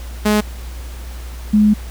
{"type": "tone pair in turn", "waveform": ["sawtooth", "sine"], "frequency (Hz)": [210.9, 210.9], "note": ["G#3", "G#3"], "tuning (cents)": [27, 27], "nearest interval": "unison", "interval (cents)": 0, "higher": "neither", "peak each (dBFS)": -8, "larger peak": "neither", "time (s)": [[0.25, 0.41], [1.53, 1.74]], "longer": "second", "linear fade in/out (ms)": 10, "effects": ["added 60 Hz sine -27 dBFS peak until 1.9 s", "pink hiss -39 dBFS RMS until 1.9 s"]}